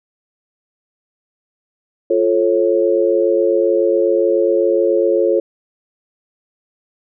sine chord, F augmented, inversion none, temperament just, 349.2 / 436.5 / 545.7 Hz, F4 / A4 / C#5, 0 / -14 / -27 cents, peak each -16 dBFS, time 2.1-5.4 s, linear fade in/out 5 ms, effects none

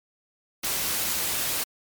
white noise, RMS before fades -27 dBFS, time 0.63-1.64 s, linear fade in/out 10 ms, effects MP3 96 kbps

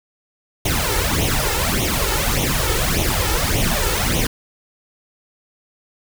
pink noise with flanger, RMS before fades -19 dBFS, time 0.65-4.27 s, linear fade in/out 5 ms, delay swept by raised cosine 0.31 to 2.31 ms, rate 1.7 Hz, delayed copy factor +0.75, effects none

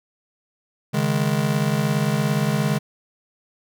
square chord, C# suspended second, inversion none, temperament just, 138.59 / 155.92 / 207.9 Hz, C#3 / D#3 / G#3, 0 / +4 / +2 cents, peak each -24 dBFS, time 0.93-2.79 s, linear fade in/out 20 ms, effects none

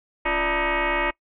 sine tone with frequency modulation, 656 Hz, E5, 9 cents flat, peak -20 dBFS, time 0.25-1.11 s, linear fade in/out 10 ms, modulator 311 Hz, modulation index 5.9, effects noise-tail reverb RT60 0.1 s tail -23 dB re dry

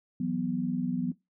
sine chord, E suspended second, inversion none, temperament equal, 164.81 / 185 / 246.9 Hz, E3 / F#3 / B3, 0 / 0 / 0 cents, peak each -35 / -31 / -30 dBFS, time 0.2-1.12 s, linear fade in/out 5 ms, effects noise-tail reverb RT60 0.2 s tail -19 dB re dry

